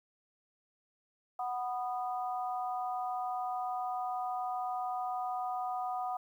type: harmonic tone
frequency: 246.9 Hz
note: B3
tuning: in tune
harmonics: 3 / 4 / 5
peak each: -34 / -43 / -41 dBFS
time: 1.39-6.17 s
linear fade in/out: 5 ms
effects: 11-bit